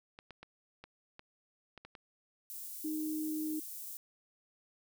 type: clicks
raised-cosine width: 0.3 ms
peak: -33 dBFS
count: 8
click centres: 0.189 / 0.307 / 0.43 / 0.84 / 1.194 / 1.777 / 1.85 / 1.952 s
type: high-pass noise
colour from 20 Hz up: white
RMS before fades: -45 dBFS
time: 2.5-3.97 s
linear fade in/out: 0 ms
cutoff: 9500 Hz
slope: 12 dB/octave
type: tone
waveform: sine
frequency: 310 Hz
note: D#4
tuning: 6 cents flat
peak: -34 dBFS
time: 2.84-3.6 s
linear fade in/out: 10 ms
effects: none